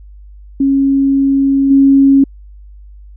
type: tone with level steps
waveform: sine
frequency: 274 Hz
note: C#4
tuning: 20 cents flat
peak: -8 / -4 dBFS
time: 0.6-2.24 s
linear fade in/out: 5 ms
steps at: 1.7 s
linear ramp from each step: 10 ms
effects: added 50 Hz sine -33 dBFS peak until 3.16 s